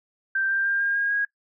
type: tone with pitch steps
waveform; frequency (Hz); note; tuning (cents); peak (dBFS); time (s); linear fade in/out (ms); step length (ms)
sine; 1568 / 1582.6 / 1597.3 / 1612.1 / 1627.1 / 1642.2; G6 / G6 / G6 / G6 / G#6 / G#6; 0 / +16 / +32 / +48 / -36 / -20; -21; 0.35-1.25; 5; 150
effects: noise-tail reverb RT60 0.1 s tail -20 dB re dry